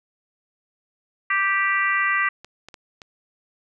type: harmonic tone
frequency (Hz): 392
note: G4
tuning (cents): 0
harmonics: 3 / 4 / 5 / 6 / 7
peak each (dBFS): -24 / -26 / -21 / -30 / -32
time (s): 1.3-2.29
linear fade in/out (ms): 5
type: clicks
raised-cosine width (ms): 0.2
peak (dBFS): -23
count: 4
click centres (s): 2.446 / 2.686 / 2.742 / 3.018
effects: none